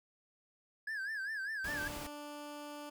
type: tone with vibrato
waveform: triangle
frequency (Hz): 1661.2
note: G#6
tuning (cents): 0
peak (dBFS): -35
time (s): 0.87-1.88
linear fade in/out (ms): 5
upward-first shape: sine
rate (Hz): 5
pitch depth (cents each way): 130
type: noise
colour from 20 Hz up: pink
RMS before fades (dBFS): -45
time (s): 1.64-2.07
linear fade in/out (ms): 5
type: tone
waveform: 15% pulse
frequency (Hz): 293.7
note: D4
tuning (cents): 0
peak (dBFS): -38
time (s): 1.67-2.9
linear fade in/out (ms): 10
effects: none